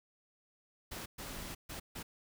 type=noise bursts at uneven times; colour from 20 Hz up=pink; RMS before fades=-44 dBFS; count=4; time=0.91-1.06 / 1.18-1.55 / 1.69-1.8 / 1.95-2.03 s; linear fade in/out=10 ms; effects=none